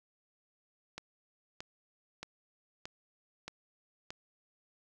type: click train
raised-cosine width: 0.2 ms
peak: -24 dBFS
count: 6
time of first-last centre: 0.98-4.105 s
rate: 1.6 Hz
effects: none